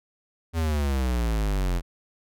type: exponential sweep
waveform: square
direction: down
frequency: 84 to 42.41 Hz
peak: -23 dBFS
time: 0.53-1.82 s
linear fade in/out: 50 ms
effects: none